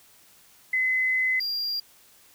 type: tone pair in turn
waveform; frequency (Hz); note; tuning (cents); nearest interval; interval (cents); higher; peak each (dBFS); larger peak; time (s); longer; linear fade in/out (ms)
sine / triangle; 2034 / 4779; C7 / D8; -50 / +29; octave + minor third; 1479; second; -21 / -25; first; 0.73-1.4 / 1.4-1.8; first; 5
effects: white hiss -56 dBFS RMS until 2.34 s

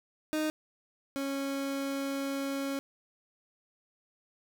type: tone pair in turn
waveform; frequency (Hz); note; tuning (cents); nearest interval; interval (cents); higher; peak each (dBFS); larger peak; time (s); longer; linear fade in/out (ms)
30% pulse; 309 / 275.3; D#4 / C#4; -12 / -12; major second; 200; first; -26 / -29; first; 0.33-0.5 / 1.16-2.79; second; 0
effects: none

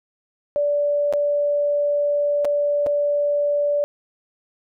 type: tone with dropouts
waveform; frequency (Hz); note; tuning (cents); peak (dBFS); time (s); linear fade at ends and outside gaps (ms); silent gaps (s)
sine; 581; D5; -19; -17; 0.56-3.84; 0; 1.126-1.136 / 2.447-2.452 / 2.863-2.868
effects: none

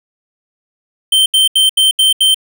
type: tone bursts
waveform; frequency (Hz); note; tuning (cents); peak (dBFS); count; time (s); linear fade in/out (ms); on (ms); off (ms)
square; 3114; G7; -12; -8; 6; 1.12-2.345; 5; 140; 77
effects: none

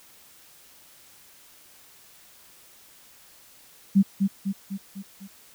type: tone with echo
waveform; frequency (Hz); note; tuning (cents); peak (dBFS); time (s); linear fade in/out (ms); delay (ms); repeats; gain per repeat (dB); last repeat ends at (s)
sine; 196; G3; 0; -13; 3.95-4.03; 20; 250; 5; -5; 5.28
effects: white hiss -53 dBFS RMS until 5.54 s

